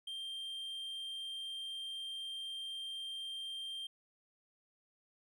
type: tone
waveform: triangle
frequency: 3172 Hz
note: G7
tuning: 20 cents sharp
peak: -39 dBFS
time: 0.07-3.87 s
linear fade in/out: 5 ms
effects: none